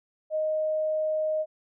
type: tone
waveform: sine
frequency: 622 Hz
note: D#5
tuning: 1 cent flat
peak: -24 dBFS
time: 0.3-1.46 s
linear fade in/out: 50 ms
effects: none